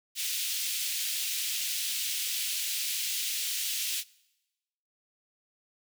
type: high-pass noise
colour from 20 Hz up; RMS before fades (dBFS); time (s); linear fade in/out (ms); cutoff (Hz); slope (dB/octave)
pink; -32; 0.15-4.04; 50; 2700; 24
effects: noise-tail reverb RT60 1.0 s tail -23 dB re dry